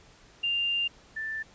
sine tone pair in turn, 2794 / 1768.8 Hz, F7 / A6, 0 / +9 cents, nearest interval minor sixth, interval 791 cents, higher first, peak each -25 / -31 dBFS, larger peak first, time 0.43-0.88 / 1.16-1.43 s, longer first, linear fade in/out 10 ms, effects pink hiss -56 dBFS RMS until 1.54 s + resampled to 16000 Hz

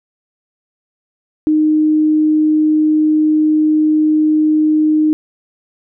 sine tone, 308.1 Hz, D#4, 17 cents flat, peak -9 dBFS, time 1.47-5.13 s, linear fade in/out 0 ms, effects none

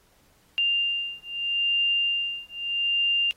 sine beating tone pair, 2794 / 2794.79 Hz, F7 / F7, 0 / +1 cents, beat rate 0.79 Hz, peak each -26 dBFS, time 0.58-3.31 s, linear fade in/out 0 ms, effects pink hiss -62 dBFS RMS until 3.36 s + AAC 48 kbps

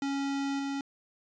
square tone with level steps, 277.2 Hz, C#4, in tune, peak -30 / -32 dBFS, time 0.02-0.81 s, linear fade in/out 2 ms, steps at 0.59 s, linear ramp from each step 5 ms, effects resampled to 16000 Hz

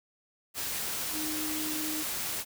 sine tone in noise, 309.1 Hz, D#4, 11 cents flat, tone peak -35 dBFS, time 1.12-2.05 s, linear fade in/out 50 ms, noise white, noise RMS -34 dBFS, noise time 0.54-2.45 s, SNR -4 dB, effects none

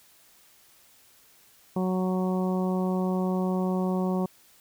harmonic tone, 185 Hz, F#3, in tune, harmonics 1 / 2 / 3 / 4 / 5 / 6, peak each -25 / -31 / -35 / -37 / -39 / -41 dBFS, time 1.76-4.26 s, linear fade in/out 5 ms, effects white hiss -58 dBFS RMS until 4.6 s

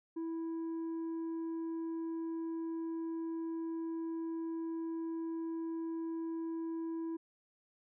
sine tone with tanh clipping, 328.5 Hz, E4, 6 cents flat, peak -37 dBFS, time 0.16-7.17 s, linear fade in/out 10 ms, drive 4 dB, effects none

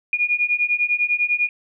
sine beating tone pair, 2433 / 2443 Hz, D#7 / D#7, -39 / -32 cents, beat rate 10 Hz, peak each -21 / -20 dBFS, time 0.13-1.49 s, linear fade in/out 2 ms, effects none

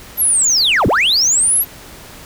sine linear two-way sweep, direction down then up, 12000 to 43.65 to 12000 Hz, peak -8 dBFS, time 0.17-1.65 s, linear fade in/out 50 ms, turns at 0.87 s, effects tanh soft clip ceiling -9 dBFS + pink hiss -37 dBFS RMS until 2.25 s

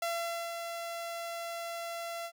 sawtooth tone with ADSR envelope, 678 Hz, E5, 49 cents sharp, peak -27 dBFS, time 0.02-2.32 s, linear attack 4 ms, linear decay 490 ms, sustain -6 dB, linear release 68 ms, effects none

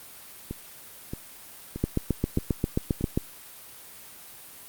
two click trains, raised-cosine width 3 ms, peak -10 / -19 dBFS, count 11 / 5, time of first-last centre 1.84-3.175 / 0.51-3.01 s, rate 7.49 / 1.6 Hz, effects white hiss -46 dBFS RMS until 4.68 s + Opus 32 kbps

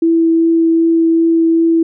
sine tone with vibrato, 329.6 Hz, E4, in tune, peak -8 dBFS, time 0.02-1.83 s, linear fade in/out 5 ms, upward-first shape triangle, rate 2.6 Hz, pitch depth 9 cents each way, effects none

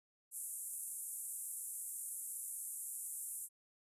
white band-pass noise, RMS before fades -45 dBFS, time 0.31-3.49 s, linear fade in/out 50 ms, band 8000 to 12000 Hz, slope 48 dB/octave, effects resampled to 32000 Hz

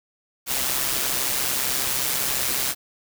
white noise with amplitude modulation, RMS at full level -22 dBFS, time 0.46-2.75 s, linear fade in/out 50 ms, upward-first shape sine, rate 131 Hz, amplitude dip 50%, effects none

